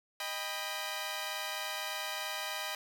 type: chord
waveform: 10% pulse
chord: Eb augmented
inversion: none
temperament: equal with one note detuned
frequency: 622.3 / 794.9 / 987.8 Hz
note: Eb5 / G5 / B5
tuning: 0 / +24 / 0 cents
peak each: -32 dBFS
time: 0.2-2.75 s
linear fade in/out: 2 ms
effects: none